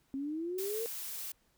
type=exponential sweep; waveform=sine; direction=up; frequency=265.8 to 466.2 Hz; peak=-34 dBFS; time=0.14-0.86 s; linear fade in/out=0 ms
type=noise; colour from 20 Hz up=blue; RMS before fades=-41 dBFS; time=0.58-1.32 s; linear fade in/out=5 ms
effects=pink hiss -72 dBFS RMS until 1.57 s